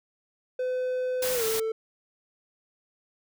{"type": "tone with pitch glide", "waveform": "triangle", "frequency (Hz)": [507, 443.9], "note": ["B4", "A4"], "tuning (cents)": [45, 15], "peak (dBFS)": -24, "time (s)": [0.59, 1.72], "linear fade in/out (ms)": 5, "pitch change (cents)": -230, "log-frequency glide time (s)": [1.34, 1.44]}
{"type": "noise", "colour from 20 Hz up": "white", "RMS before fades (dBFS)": -31, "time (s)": [1.22, 1.6], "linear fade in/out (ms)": 5}
{"effects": []}